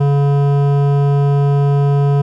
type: tone with hard clipping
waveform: triangle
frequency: 141.7 Hz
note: C#3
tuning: 38 cents sharp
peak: -12 dBFS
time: 0-2.22 s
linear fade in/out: 10 ms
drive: 17 dB
effects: none